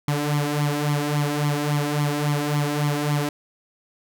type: tone with flanger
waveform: sawtooth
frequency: 146.83 Hz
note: D3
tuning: in tune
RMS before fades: -23 dBFS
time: 0.08-3.29 s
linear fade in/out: 2 ms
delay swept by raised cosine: 0.91 to 3.11 ms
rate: 3.6 Hz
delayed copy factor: +0.7
effects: none